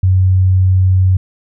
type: tone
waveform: sine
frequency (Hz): 93.3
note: F#2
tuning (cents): +15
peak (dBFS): -7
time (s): 0.03-1.17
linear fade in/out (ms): 5
effects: none